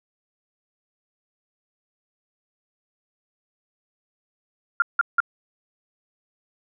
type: tone bursts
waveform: sine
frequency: 1396.9 Hz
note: F6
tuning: in tune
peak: -14 dBFS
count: 3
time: 4.8-5.203 s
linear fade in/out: 2 ms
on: 21 ms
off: 170 ms
effects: none